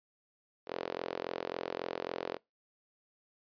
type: tone with high-pass filter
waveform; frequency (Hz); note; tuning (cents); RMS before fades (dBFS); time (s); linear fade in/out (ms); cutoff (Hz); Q
sawtooth; 43.65; F1; 0; -39; 0.66-2.39; 50; 460; 2.4
effects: noise-tail reverb RT60 0.2 s tail -23 dB re dry + resampled to 11025 Hz